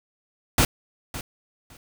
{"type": "noise with echo", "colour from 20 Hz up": "pink", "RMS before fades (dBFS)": -18, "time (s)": [0.58, 0.65], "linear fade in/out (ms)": 2, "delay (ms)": 560, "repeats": 2, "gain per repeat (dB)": -15, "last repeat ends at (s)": 1.77, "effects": []}